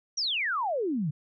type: exponential sweep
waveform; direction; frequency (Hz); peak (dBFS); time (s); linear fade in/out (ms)
sine; down; 5920 to 136.8; -26; 0.17-1.11; 10
effects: none